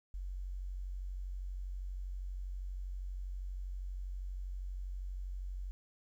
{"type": "tone", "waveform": "sine", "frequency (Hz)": 46.25, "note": "F#1", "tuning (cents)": 0, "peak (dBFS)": -38, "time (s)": [0.14, 5.71], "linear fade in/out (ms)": 0, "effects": ["12-bit"]}